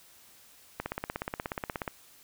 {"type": "click train", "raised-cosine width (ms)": 0.5, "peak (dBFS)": -17, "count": 19, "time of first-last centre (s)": [0.8, 1.878], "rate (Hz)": 16.7, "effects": ["white hiss -57 dBFS RMS until 2.23 s"]}